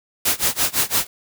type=noise with tremolo; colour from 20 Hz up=white; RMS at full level=-17 dBFS; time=0.25-1.07 s; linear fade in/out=5 ms; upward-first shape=sine; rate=5.9 Hz; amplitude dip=95%; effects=none